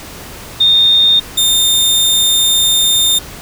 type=tone pair in turn; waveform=sine / sawtooth; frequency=3656 / 3629 Hz; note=A#7 / A#7; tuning=-34 / -47 cents; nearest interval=unison; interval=13 cents; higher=first; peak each=-6 dBFS; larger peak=neither; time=0.6-1.2 / 1.37-3.19 s; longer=second; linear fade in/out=10 ms; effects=pink hiss -31 dBFS RMS until 3.41 s